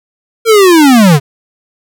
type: linear sweep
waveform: square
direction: down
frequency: 465.7 to 130.81 Hz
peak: -3 dBFS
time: 0.45-1.2 s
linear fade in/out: 50 ms
effects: none